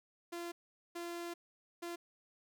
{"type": "tone bursts at uneven times", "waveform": "sawtooth", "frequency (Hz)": 343.6, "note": "F4", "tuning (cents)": -28, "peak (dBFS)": -37, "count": 3, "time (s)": [[0.32, 0.52], [0.95, 1.34], [1.82, 1.96]], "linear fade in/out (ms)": 10, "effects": []}